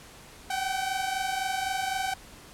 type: tone pair together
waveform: sawtooth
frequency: 754 / 777.9 Hz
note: F#5 / G5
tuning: +32 / -14 cents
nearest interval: minor second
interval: 54 cents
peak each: -27 dBFS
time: 0.5-2.14 s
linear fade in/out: 5 ms
effects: pink hiss -49 dBFS RMS until 2.53 s + low-pass 12000 Hz 12 dB/octave